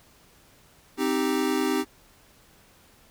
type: chord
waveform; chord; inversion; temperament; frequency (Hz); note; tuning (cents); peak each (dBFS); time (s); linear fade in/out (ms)
square; C minor; none; equal; 261.6 / 311.1 / 392; C4 / Eb4 / G4; 0 / 0 / 0; -28; 0.97-1.85; 50
effects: pink hiss -57 dBFS RMS until 3.1 s